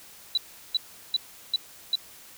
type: tone bursts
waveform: sine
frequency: 3951 Hz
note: B7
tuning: in tune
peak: -20 dBFS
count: 5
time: 0.35-1.955 s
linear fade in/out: 2 ms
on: 25 ms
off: 370 ms
effects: white hiss -49 dBFS RMS until 2.37 s